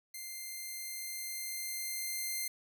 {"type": "tone with level ramp", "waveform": "5% pulse", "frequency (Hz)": 2094, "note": "C7", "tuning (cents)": 1, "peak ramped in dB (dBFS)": [-32, -24], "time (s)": [0.14, 2.48], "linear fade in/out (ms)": 5, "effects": []}